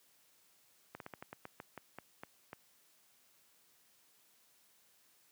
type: slowing click train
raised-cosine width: 0.5 ms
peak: -30 dBFS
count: 12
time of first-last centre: 0.95-2.531 s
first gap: 52 ms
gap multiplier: 1.19
effects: white hiss -69 dBFS RMS until 5.31 s + high-pass 100 Hz 12 dB/octave